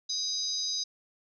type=tone cluster; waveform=sine; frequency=3902 / 4940 / 6210 Hz; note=B7 / D#8 / G8; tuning=-22 / -13 / -17 cents; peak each=-36 / -31 / -36 dBFS; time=0.09-0.84 s; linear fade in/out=10 ms; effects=none